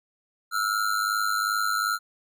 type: ring-modulated tone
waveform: square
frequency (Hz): 1373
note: F6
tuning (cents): -30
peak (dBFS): -21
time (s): 0.51-1.99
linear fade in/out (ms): 50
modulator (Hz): 51.3
effects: none